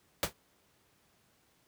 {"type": "noise with exponential decay", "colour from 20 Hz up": "pink", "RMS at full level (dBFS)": -24, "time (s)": [0.23, 0.33], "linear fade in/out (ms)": 1, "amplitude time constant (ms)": 21, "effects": ["pink hiss -69 dBFS RMS until 1.67 s", "high-pass 80 Hz 12 dB/octave"]}